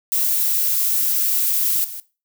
violet noise with level steps, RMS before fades -19 / -32 dBFS, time 0.12-2 s, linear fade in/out 0 ms, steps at 1.84 s, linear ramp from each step 5 ms, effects noise-tail reverb RT60 0.3 s tail -18 dB re dry

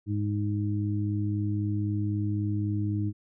harmonic tone, 103.83 Hz, G#2, in tune, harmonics 1 / 2 / 3, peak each -27 / -34 / -32 dBFS, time 0.06-3.13 s, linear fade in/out 50 ms, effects none

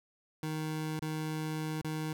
25% pulse tone with dropouts, 156 Hz, D#3, 5 cents sharp, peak -30 dBFS, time 0.43-2.13 s, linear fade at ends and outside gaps 2 ms, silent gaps 0.994-1.021 / 1.815-1.846 s, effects none

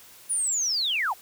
sine linear sweep, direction down, 9880 to 650 Hz, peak -23 dBFS, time 0.29-1.14 s, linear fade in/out 20 ms, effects white hiss -50 dBFS RMS until 1.21 s

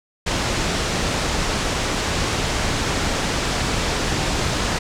pink low-pass noise, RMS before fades -22 dBFS, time 0.26-4.79 s, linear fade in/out 10 ms, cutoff 7600 Hz, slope 24 dB/octave, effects none

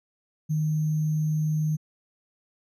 sine tone with sample-and-hold, 154.5 Hz, D#3, 12 cents flat, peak -22 dBFS, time 0.49-1.77 s, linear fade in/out 20 ms, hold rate 6300 Hz, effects resampled to 32000 Hz

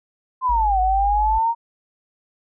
sine linear two-way sweep, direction down then up, 1046.5 to 736 to 937 Hz, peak -16 dBFS, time 0.41-1.55 s, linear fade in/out 50 ms, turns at 0.8 s
sine tone, 51.1 Hz, G#1, 27 cents flat, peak -22 dBFS, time 0.49-1.39 s, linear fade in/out 10 ms
effects none

